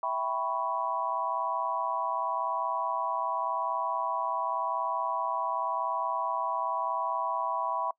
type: chord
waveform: sine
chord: C# half-diminished seventh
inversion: first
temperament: equal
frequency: 659.3 / 784 / 987.8 / 1108.7 Hz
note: E5 / G5 / B5 / C#6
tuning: 0 / 0 / 0 / 0 cents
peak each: -35 / -36 / -31 / -34 dBFS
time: 0.03-7.91 s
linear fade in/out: 2 ms
effects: noise-tail reverb RT60 0.1 s tail -24 dB re dry